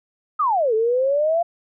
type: exponential two-way sweep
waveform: sine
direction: down then up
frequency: 1301 to 430.3 to 696 Hz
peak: -16 dBFS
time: 0.39-1.43 s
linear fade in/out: 10 ms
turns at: 0.74 s
effects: none